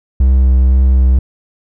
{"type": "tone with vibrato", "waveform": "triangle", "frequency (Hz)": 64.7, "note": "C2", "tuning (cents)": -19, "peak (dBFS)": -4, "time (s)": [0.2, 1.19], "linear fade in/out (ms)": 5, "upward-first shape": "triangle", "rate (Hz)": 2, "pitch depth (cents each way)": 18, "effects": []}